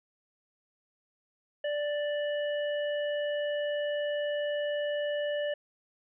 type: harmonic tone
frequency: 587.3 Hz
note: D5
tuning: in tune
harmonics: 1 / 3 / 5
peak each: -29 / -39 / -42 dBFS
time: 1.64-5.54 s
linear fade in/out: 5 ms
effects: none